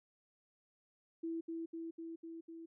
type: tone with echo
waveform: sine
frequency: 329.6 Hz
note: E4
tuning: in tune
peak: -37 dBFS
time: 1.23-1.41 s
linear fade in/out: 10 ms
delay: 250 ms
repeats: 5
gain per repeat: -2 dB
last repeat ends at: 2.66 s
effects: none